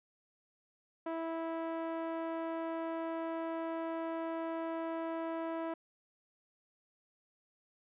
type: tone with low-pass filter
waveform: 5% pulse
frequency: 327.8 Hz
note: E4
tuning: 10 cents flat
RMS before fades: -38 dBFS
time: 1.06-5.74 s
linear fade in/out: 5 ms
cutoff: 720 Hz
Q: 0.93
effects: resampled to 8000 Hz